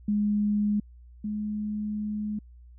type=tone pair in turn; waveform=sine; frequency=207.7 / 210.6 Hz; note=G#3 / G#3; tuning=0 / +24 cents; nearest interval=unison; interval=24 cents; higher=second; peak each=-22 / -28 dBFS; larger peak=first; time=0.08-0.8 / 1.24-2.39 s; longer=second; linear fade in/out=5 ms; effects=added 60 Hz sine -47 dBFS peak until 2.78 s